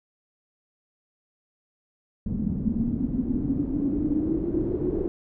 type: noise with low-pass filter sweep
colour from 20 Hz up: pink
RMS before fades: -26 dBFS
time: 2.26-5.08 s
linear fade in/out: 0 ms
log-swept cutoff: 210 to 370 Hz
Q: 8.9
effects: none